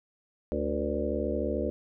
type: harmonic tone with a mistuned harmonic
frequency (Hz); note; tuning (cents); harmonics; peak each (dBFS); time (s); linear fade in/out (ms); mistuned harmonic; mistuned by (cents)
73.42; D2; 0; 1 / 3 / 4 / 5 / 6 / 7 / 8; -35 / -35 / -35 / -35 / -35 / -35 / -35; 0.52-1.7; 0; 6; +91
effects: none